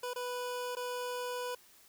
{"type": "tone with dropouts", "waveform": "25% pulse", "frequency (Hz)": 493.9, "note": "B4", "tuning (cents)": 0, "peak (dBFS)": -32, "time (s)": [0.03, 1.55], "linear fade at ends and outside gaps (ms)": 5, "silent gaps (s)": [[0.135, 0.159], [0.753, 0.767]], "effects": ["white hiss -61 dBFS RMS until 1.88 s"]}